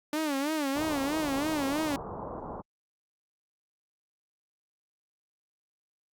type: tone with vibrato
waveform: sawtooth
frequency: 292.5 Hz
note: D4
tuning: 7 cents flat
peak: -24 dBFS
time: 0.13-1.96 s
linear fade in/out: 2 ms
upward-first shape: sine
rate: 3.1 Hz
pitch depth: 140 cents each way
type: low-pass noise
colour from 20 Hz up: white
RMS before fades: -39 dBFS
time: 0.75-2.62 s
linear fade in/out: 20 ms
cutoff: 1100 Hz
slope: 48 dB/octave
effects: Opus 48 kbps